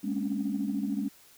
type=tone cluster; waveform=sine; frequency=204.6 / 225.6 / 270.4 / 283.9 Hz; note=G#3 / A3 / C#4 / C#4; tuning=-26 / +44 / -43 / +41 cents; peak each=-31 / -36 / -34 / -33 dBFS; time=0.03-1.09 s; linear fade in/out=20 ms; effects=tanh soft clip ceiling -19 dBFS + white hiss -57 dBFS RMS until 1.37 s